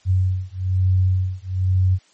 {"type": "beating tone pair", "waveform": "sine", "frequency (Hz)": [92.5, 93.6], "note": ["F#2", "F#2"], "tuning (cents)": [0, 20], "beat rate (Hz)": 1.1, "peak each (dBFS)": -19, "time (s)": [0.05, 1.99], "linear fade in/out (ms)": 50, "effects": ["white hiss -56 dBFS RMS until 2.13 s", "MP3 32 kbps"]}